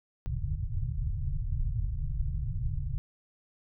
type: low-pass noise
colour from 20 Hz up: pink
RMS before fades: -31 dBFS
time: 0.26-2.98 s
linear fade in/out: 0 ms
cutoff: 150 Hz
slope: 96 dB/octave
effects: none